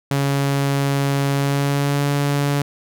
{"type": "tone with pitch glide", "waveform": "sawtooth", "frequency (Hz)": [139.5, 142.68], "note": ["C#3", "D3"], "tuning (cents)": [11, -50], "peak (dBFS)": -13, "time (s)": [0.11, 2.62], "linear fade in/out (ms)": 2, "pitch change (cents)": 39, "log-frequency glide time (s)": [1.34, 2.03], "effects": []}